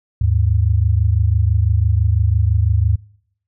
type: tone pair together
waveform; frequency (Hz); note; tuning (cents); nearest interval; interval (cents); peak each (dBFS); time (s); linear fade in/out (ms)
sine; 77.78 / 103.77; D#2 / G#2; 0 / -1; perfect fourth; 499; -15; 0.21-2.96; 5
effects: noise-tail reverb RT60 0.7 s tail -26 dB re dry